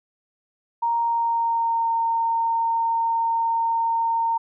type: tone with pitch glide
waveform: sine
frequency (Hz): 932.3 to 916.8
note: A#5 to A#5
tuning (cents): 0 to -29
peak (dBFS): -19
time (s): 0.82-4.38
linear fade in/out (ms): 10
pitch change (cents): -29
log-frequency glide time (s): 0.99-1.89
effects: none